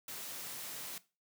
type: high-pass noise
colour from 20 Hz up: white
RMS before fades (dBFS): -44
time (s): 0.08-0.98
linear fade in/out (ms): 2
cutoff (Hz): 110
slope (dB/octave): 96
effects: noise-tail reverb RT60 0.3 s tail -18 dB re dry